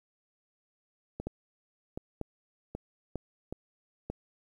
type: two click trains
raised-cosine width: 2 ms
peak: -23 / -21 dBFS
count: 4 / 4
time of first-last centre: 1.2-3.526 / 1.27-4.1 s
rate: 1.29 / 1.06 Hz
effects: 10-bit